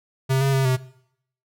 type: tone with pitch steps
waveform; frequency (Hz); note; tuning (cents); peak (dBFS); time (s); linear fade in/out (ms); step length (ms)
square; 133 / 136.6 / 134.1 / 128.9; C3 / C#3 / C3 / C3; +29 / -25 / +43 / -26; -18; 0.29-0.77; 20; 120
effects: noise-tail reverb RT60 0.7 s tail -19 dB re dry